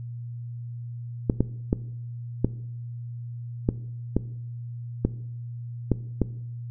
clicks, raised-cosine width 3 ms, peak -7 dBFS, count 9, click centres 1.298 / 1.406 / 1.729 / 2.446 / 3.689 / 4.166 / 5.05 / 5.917 / 6.217 s, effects noise-tail reverb RT60 0.7 s tail -18 dB re dry + added 119 Hz sine -33 dBFS peak until 6.7 s

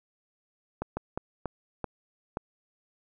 slowing click train, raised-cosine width 1 ms, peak -17 dBFS, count 6, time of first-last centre 0.82-2.371 s, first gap 150 ms, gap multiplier 1.37, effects none

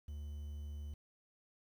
triangle tone, 73.42 Hz, D2, in tune, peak -40 dBFS, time 0.08-0.94 s, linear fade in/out 5 ms, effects 11-bit

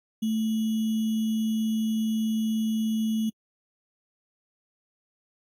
sine tone with sample-and-hold, 220 Hz, A3, in tune, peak -23 dBFS, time 0.22-3.3 s, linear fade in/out 10 ms, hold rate 3150 Hz, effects AAC 48 kbps

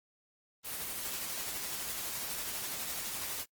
white noise with tremolo, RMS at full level -37 dBFS, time 0.63-3.46 s, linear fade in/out 50 ms, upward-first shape triangle, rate 12 Hz, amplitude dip 30%, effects noise-tail reverb RT60 0.1 s tail -23 dB re dry + Opus 24 kbps

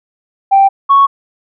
sine tone pair in turn, 784 / 1108.7 Hz, G5 / C#6, 0 / 0 cents, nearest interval tritone, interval 600 cents, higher second, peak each -3 dBFS, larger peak neither, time 0.51-0.69 / 0.89-1.07 s, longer neither, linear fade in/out 20 ms, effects tanh soft clip ceiling 0 dBFS

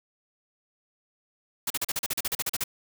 white noise bursts, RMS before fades -28 dBFS, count 14, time 1.67-2.639 s, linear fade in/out 5 ms, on 33 ms, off 39 ms, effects none

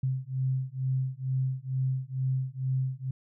sine beating tone pair, 130 / 132.2 Hz, C3 / C3, -11 / +18 cents, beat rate 2.2 Hz, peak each -30 dBFS, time 0.03-3.11 s, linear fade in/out 5 ms, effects none

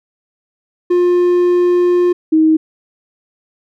triangle / sine tone pair in turn, 354.5 / 315.8 Hz, F4 / D#4, +26 / +26 cents, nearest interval major second, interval 200 cents, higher first, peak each -7 dBFS, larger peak neither, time 0.9-2.13 / 2.32-2.57 s, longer first, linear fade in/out 10 ms, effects none

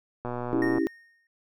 click train, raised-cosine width 1 ms, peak -19 dBFS, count 66, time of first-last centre 0.25-0.783 s, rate 122 Hz
sine chord, C# diminished, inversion none, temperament equal, 277.2 / 329.6 / 392 Hz, C#4 / E4 / G4, 0 / 0 / 0 cents, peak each -28 / -25 / -30 dBFS, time 0.53-0.87 s, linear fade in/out 0 ms
triangle tone with exponential decay, 1846 Hz, A#6, 17 cents flat, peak -27 dBFS, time 0.62-1.27 s, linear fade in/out 2 ms, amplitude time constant 140 ms
effects none

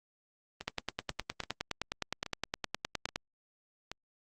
two click trains, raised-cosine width 0.2 ms, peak -22 / -15 dBFS, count 5 / 25, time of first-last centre 0.61-3.916 / 0.68-3.159 s, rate 1.21 / 9.68 Hz, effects Opus 32 kbps

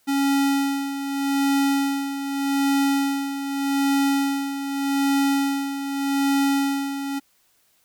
square tone with tremolo, 277.2 Hz, C#4, in tune, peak -18 dBFS, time 0.07-7.2 s, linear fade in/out 20 ms, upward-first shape sine, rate 0.83 Hz, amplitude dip 65%, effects white hiss -63 dBFS RMS until 7.84 s

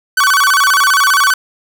45% pulse tone with vibrato, 1306 Hz, E6, 17 cents flat, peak -8 dBFS, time 0.17-1.34 s, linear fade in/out 5 ms, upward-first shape square, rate 15 Hz, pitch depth 260 cents each way, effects none

